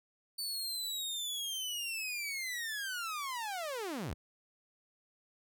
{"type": "linear sweep", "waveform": "sawtooth", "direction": "down", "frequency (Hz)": [4536, 48.14], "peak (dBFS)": -33, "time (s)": [0.38, 4.14], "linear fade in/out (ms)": 10, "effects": []}